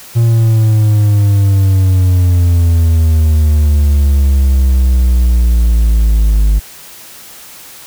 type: exponential sweep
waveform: triangle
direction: down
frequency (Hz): 117.2 to 50.9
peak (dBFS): -4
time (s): 0.15-6.6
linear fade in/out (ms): 20
effects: white hiss -34 dBFS RMS until 7.86 s